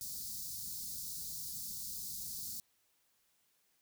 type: band-stop noise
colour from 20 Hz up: white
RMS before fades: -43 dBFS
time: 0.01-2.6 s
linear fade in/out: 0 ms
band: 230 to 4200 Hz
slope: 48 dB/octave
effects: white hiss -75 dBFS RMS until 3.81 s